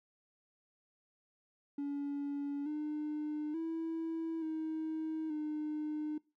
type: tone with pitch steps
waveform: triangle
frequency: 284.5 / 301.4 / 326.5 / 316.4 / 303.7 Hz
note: C#4 / D4 / E4 / D#4 / D#4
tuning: +45 / +45 / -17 / +29 / -42 cents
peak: -32 dBFS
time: 1.78-6.18 s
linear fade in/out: 5 ms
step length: 880 ms
effects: noise-tail reverb RT60 0.3 s tail -25 dB re dry + tanh soft clip ceiling -31 dBFS